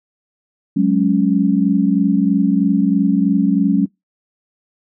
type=chord; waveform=sine; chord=F# suspended second; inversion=none; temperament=just; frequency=185 / 208.1 / 277.5 Hz; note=F#3 / G#3 / C#4; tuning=0 / +4 / +2 cents; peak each=-16 dBFS; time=0.76-3.86 s; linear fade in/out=10 ms; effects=noise-tail reverb RT60 0.2 s tail -26 dB re dry